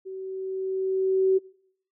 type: tone with level ramp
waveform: sine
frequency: 380.1 Hz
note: F#4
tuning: 47 cents sharp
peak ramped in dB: -34 to -16 dBFS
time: 0.05-1.39 s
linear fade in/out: 20 ms
effects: noise-tail reverb RT60 0.7 s tail -24 dB re dry